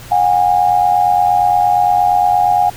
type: tone pair together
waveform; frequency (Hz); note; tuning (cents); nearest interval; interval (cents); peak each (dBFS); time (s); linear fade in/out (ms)
sine; 723.4 / 812; F#5 / G#5; -39 / -39; major second; 200; -12; 0.11-2.7; 10
effects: added 117 Hz sine -36 dBFS peak until 2.76 s + pink hiss -35 dBFS RMS until 2.76 s